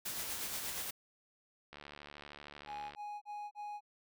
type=noise with tremolo; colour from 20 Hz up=white; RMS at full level=-39 dBFS; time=0.05-0.91 s; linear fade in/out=10 ms; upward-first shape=sine; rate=8.4 Hz; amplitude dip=35%
type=click train; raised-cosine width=0.3 ms; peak=-33 dBFS; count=90; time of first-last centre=1.73-2.949 s; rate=73 Hz
type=tone bursts; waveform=triangle; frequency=830.6 Hz; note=G#5; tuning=in tune; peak=-39 dBFS; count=4; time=2.66-3.808 s; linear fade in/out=50 ms; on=260 ms; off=36 ms
effects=none